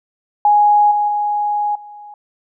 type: tone with level steps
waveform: sine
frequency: 830.6 Hz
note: G#5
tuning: in tune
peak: -8 / -13 / -15 / -33 dBFS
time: 0.45-2.14 s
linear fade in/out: 2 ms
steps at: 0.91 / 1.08 / 1.75 s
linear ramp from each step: 5 ms
effects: none

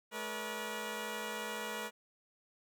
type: tone cluster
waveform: 10% pulse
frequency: 215.1 / 481.3 / 576 Hz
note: A3 / B4 / D5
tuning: -39 / -45 / -34 cents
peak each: -35 / -32 / -39 dBFS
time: 0.11-1.91 s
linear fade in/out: 50 ms
effects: none

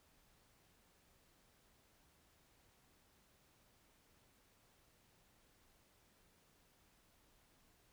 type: silence
effects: pink hiss -72 dBFS RMS until 7.92 s

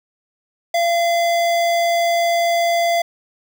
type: tone with notch filter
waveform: square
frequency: 683 Hz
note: F5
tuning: 39 cents flat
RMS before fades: -17 dBFS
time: 0.74-3.02 s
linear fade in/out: 5 ms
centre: 11000 Hz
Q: 1.3
effects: none

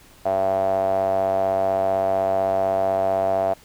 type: tone with band-pass filter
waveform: sawtooth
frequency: 95.8 Hz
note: G2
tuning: 39 cents flat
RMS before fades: -21 dBFS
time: 0.25-3.54 s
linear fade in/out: 10 ms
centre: 680 Hz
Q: 9.7
effects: pink hiss -50 dBFS RMS until 3.64 s

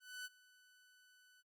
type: tone with ADSR envelope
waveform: sawtooth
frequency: 1497 Hz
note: F#6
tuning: 20 cents sharp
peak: -40 dBFS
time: 0-1.43 s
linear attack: 250 ms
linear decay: 35 ms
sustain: -22 dB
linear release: 32 ms
effects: noise-tail reverb RT60 0.1 s tail -23 dB re dry + Opus 48 kbps

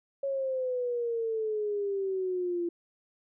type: exponential sweep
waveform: sine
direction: down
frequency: 554.4 to 341.1 Hz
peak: -28 dBFS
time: 0.23-2.69 s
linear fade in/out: 5 ms
effects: none

